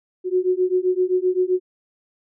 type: beating tone pair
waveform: sine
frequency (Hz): 363 / 370.7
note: F#4 / F#4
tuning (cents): -33 / +3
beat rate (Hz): 7.7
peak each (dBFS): -20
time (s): 0.24-1.6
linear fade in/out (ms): 50
effects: none